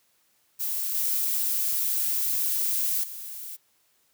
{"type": "noise with level steps", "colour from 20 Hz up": "violet", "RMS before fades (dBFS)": [-29, -26, -38], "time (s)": [0.59, 3.57], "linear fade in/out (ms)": 20, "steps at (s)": [0.94, 3.03], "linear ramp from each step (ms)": 10, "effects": ["white hiss -67 dBFS RMS until 4.13 s", "high-pass 60 Hz 12 dB/octave"]}